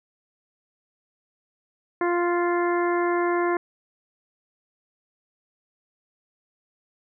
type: harmonic tone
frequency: 348.8 Hz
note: F4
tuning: 2 cents flat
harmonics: 1 / 2 / 3 / 4 / 5 / 6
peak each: -22 / -29 / -28 / -34 / -33 / -37 dBFS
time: 2.01-3.57 s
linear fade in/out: 2 ms
effects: none